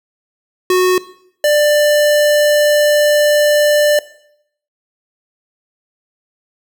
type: tone pair in turn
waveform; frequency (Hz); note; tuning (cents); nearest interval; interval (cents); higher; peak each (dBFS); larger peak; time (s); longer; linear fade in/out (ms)
square; 367 / 592.6; F#4 / D5; -14 / +15; minor sixth; 829; second; -10; neither; 0.7-0.98 / 1.44-3.99; second; 2
effects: noise-tail reverb RT60 0.7 s tail -18 dB re dry